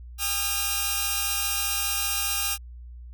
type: tone cluster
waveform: 5% pulse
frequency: 805 / 1230 / 1344 / 2810 Hz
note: G5 / D#6 / E6 / F7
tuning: +46 / -20 / +33 / +10 cents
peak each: -20 / -19 / -24 / -18 dBFS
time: 0.18-2.58 s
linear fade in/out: 50 ms
effects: added 60 Hz sine -39 dBFS peak until 3.13 s